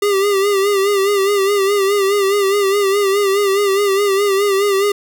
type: tone with vibrato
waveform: square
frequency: 398.5 Hz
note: G4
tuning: 28 cents sharp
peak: -13 dBFS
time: 0.02-4.92 s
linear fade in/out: 5 ms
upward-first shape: sine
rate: 4.8 Hz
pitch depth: 61 cents each way
effects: none